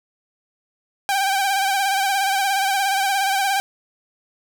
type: tone with vibrato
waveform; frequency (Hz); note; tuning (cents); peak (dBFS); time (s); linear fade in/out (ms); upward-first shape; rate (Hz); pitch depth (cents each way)
sawtooth; 784; G5; 0; -14; 1.09-3.6; 0; sine; 17; 50
effects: none